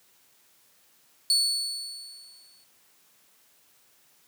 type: tone with exponential decay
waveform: 35% pulse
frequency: 4435 Hz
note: C#8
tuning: in tune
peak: -17 dBFS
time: 1.3-2.64 s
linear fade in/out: 1 ms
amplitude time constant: 290 ms
effects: white hiss -62 dBFS RMS until 4.27 s + high-pass 100 Hz 12 dB/octave